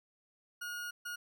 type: tone bursts at uneven times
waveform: 40% pulse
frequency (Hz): 1437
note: F6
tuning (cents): +49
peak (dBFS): -38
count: 2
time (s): 0.61-0.91 / 1.05-1.16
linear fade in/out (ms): 10
effects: none